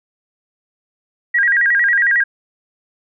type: tone with vibrato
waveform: sine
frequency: 1760 Hz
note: A6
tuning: in tune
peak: -11 dBFS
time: 1.34-2.24 s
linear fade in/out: 10 ms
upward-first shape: square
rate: 11 Hz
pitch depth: 150 cents each way
effects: none